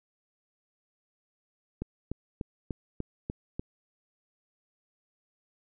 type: click train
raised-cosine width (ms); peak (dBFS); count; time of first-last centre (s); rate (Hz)
3; -20; 7; 1.82-3.595; 3.38
effects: none